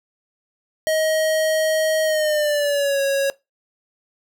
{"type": "tone with pitch glide", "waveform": "square", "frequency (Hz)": [630, 551.6], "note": ["D#5", "C#5"], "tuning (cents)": [21, -9], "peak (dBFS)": -18, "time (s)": [0.87, 3.3], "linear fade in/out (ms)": 0, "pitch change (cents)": -230, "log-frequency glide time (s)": [2.04, 3.01], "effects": ["noise-tail reverb RT60 0.2 s tail -20 dB re dry"]}